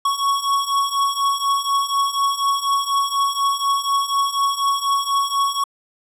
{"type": "beating tone pair", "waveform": "square", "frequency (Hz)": [1108.7, 1112.8], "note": ["C#6", "C#6"], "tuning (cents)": [0, 6], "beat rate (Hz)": 4.1, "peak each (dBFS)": [-23, -20], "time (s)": [0.05, 5.64], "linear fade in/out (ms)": 5, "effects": ["low-pass 12000 Hz 12 dB/octave"]}